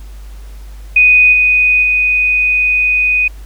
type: tone with level steps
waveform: sine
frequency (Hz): 2489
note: D#7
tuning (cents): 0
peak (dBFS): -4 / -7 / -9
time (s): 0.96-3.28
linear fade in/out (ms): 5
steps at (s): 1.32 / 1.82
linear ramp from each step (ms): 20
effects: added 50 Hz sine -28 dBFS peak until 3.45 s + pink hiss -45 dBFS RMS until 3.45 s